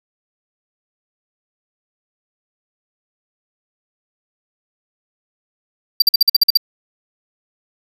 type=tone bursts; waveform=square; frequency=4699 Hz; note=D8; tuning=in tune; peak=-7 dBFS; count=9; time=6-6.573 s; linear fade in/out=5 ms; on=21 ms; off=48 ms; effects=none